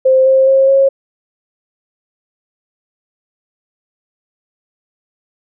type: tone with pitch steps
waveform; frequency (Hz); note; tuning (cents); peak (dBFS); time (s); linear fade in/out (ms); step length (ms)
sine; 523.3 / 530 / 536.8 / 543.6; C5 / C5 / C5 / C#5; 0 / +22 / +44 / -34; -6; 0.05-0.89; 10; 210
effects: none